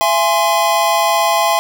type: chord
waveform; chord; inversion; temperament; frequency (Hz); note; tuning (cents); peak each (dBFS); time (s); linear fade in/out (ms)
square; E augmented; none; equal with one note detuned; 673.5 / 830.6 / 1046.5; E5 / G#5 / B#5; +37 / 0 / 0; -17; 0.01-1.59; 0
effects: none